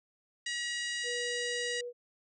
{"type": "harmonic tone", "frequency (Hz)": 958, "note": "A#5", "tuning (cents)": 47, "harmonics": [2, 3, 4, 5, 6, 7, 8, 9], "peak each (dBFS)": [-36, -40, -42, -44, -46, -47, -48, -49], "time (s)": [0.46, 1.81], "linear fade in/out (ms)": 5}
{"type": "tone", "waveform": "sine", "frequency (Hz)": 485.2, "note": "B4", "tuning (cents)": -31, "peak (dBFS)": -37, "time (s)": [1.03, 1.93], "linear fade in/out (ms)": 50}
{"effects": []}